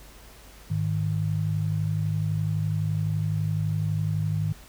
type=tone pair together; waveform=sine; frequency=103.67 / 155.56 Hz; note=G#2 / D#3; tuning=-3 / 0 cents; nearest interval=perfect fifth; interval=703 cents; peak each=-26 dBFS; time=0.7-4.53 s; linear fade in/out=10 ms; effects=added 50 Hz sine -50 dBFS peak until 4.68 s + pink hiss -50 dBFS RMS until 4.68 s